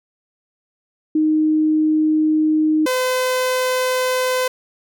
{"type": "tone pair in turn", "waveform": ["sine", "sawtooth"], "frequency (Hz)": [310.1, 509.9], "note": ["D#4", "C5"], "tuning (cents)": [-6, -45], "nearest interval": "major sixth", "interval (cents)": 861, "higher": "second", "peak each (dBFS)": -13, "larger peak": "neither", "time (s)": [[1.15, 2.86], [2.86, 4.48]], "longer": "first", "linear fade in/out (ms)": 5, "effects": []}